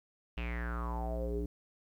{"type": "tone with low-pass filter sweep", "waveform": "square", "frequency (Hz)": 59, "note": "A#1", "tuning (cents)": 22, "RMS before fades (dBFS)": -36, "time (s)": [0.37, 1.46], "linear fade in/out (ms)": 5, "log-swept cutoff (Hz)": [2800, 340], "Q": 7.6, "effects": ["11-bit"]}